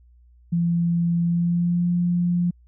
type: tone with pitch glide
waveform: sine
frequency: 170.5 to 175.09 Hz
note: F3 to F3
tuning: -41 to +5 cents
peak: -18 dBFS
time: 0.52-2.51 s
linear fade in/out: 10 ms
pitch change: +46 cents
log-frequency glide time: 1.23-1.89 s
effects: added 60 Hz sine -50 dBFS peak until 2.67 s